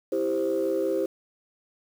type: chord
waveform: sine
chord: C major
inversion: first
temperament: just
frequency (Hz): 327 / 392.4 / 523.3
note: E4 / G4 / C5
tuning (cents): -14 / +2 / 0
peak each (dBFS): -28 / -26 / -26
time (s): 0.12-1.06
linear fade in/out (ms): 5
effects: tanh soft clip ceiling -17 dBFS + 8-bit